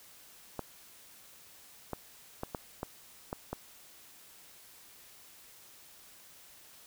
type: clicks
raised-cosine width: 1 ms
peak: -21 dBFS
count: 7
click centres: 0.593 / 1.933 / 2.434 / 2.548 / 2.831 / 3.329 / 3.53 s
effects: white hiss -56 dBFS RMS until 6.86 s